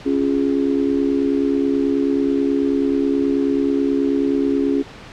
sine chord, Db major, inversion none, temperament just, 277.2 / 346.5 / 415.8 Hz, Db4 / F4 / Ab4, 0 / -14 / +2 cents, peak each -17 / -23 / -22 dBFS, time 0.05-4.83 s, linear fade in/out 20 ms, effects pink hiss -38 dBFS RMS until 5.12 s + low-pass 4000 Hz 12 dB/octave

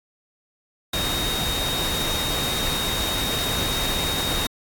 sine tone in noise, 3729 Hz, A#7, in tune, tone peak -26 dBFS, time 0.93-4.47 s, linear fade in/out 5 ms, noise pink, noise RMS -26 dBFS, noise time 0.93-4.47 s, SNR -3 dB, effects AAC 64 kbps

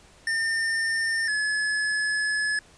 square tone pair in turn, 1809 / 1707.5 Hz, A6 / G#6, +48 / +48 cents, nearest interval minor second, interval 100 cents, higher first, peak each -24 dBFS, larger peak neither, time 0.27-1.28 / 1.28-2.59 s, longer second, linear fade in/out 2 ms, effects pink hiss -54 dBFS RMS until 2.77 s + resampled to 22050 Hz

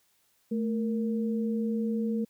sine tone pair together, 220 / 466.2 Hz, A3 / A#4, 0 / 0 cents, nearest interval octave + minor second, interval 1300 cents, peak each -27 / -34 dBFS, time 0.51-2.25 s, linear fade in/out 10 ms, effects white hiss -69 dBFS RMS until 2.29 s

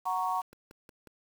sine chord, F# major, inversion none, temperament equal, 740 / 932.3 / 1108.7 Hz, F#5 / A#5 / C#6, 0 / 0 / 0 cents, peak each -32 dBFS, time 0.05-0.42 s, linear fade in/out 20 ms
click train, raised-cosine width 3 ms, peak -32 dBFS, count 4, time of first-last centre 0.53-1.072 s, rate 5.53 Hz
effects high-pass 400 Hz 12 dB/octave + 8-bit

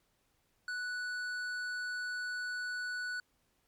sine tone with hard clipping, 1480 Hz, F#6, in tune, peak -37 dBFS, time 0.68-3.2 s, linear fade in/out 2 ms, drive 9 dB, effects pink hiss -75 dBFS RMS until 3.67 s + MP3 96 kbps

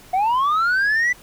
sine linear sweep, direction up, 716 to 2000 Hz, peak -13 dBFS, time 0.13-1.13 s, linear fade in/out 10 ms, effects tanh soft clip ceiling -15 dBFS + pink hiss -46 dBFS RMS until 1.22 s

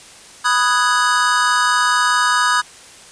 square chord, G# minor seventh, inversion first, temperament equal, 987.8 / 1244.5 / 1480 / 1661.2 Hz, B5 / D#6 / F#6 / G#6, 0 / 0 / 0 / 0 cents, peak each -20 / -18 / -22 / -20 dBFS, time 0.44-2.62 s, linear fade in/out 20 ms, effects white hiss -41 dBFS RMS until 3.11 s + resampled to 22050 Hz

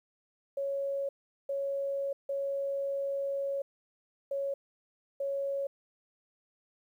sine tone bursts at uneven times, 554.4 Hz, C#5, in tune, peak -30 dBFS, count 5, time 0.57-1.09 / 1.49-2.13 / 2.29-3.62 / 4.31-4.54 / 5.2-5.67 s, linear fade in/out 5 ms, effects 11-bit

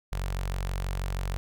sawtooth tone with notch filter, 46.25 Hz, F#1, in tune, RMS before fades -31 dBFS, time 0.12-1.37 s, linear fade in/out 0 ms, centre 280 Hz, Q 0.71, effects none

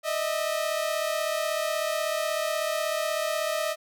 sawtooth tone pair together, 610 / 646.3 Hz, D#5 / E5, -34 / -34 cents, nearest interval minor second, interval 100 cents, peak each -25 dBFS, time 0.03-3.76 s, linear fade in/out 50 ms, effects none

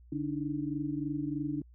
sine tone cluster, 144 / 288.6 / 311.8 Hz, D3 / D4 / D#4, -34 / -30 / +4 cents, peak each -38 / -34 / -36 dBFS, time 0.12-1.62 s, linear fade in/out 5 ms, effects added 60 Hz sine -53 dBFS peak until 1.74 s

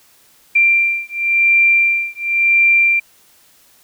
sine beating tone pair, 2367 / 2367.94 Hz, D7 / D7, +13 / +14 cents, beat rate 0.94 Hz, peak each -14 dBFS, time 0.55-3 s, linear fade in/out 10 ms, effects white hiss -51 dBFS RMS until 3.83 s

